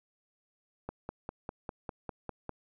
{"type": "click train", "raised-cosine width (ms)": 1, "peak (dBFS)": -23, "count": 9, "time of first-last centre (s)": [0.89, 2.493], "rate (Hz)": 4.99, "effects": []}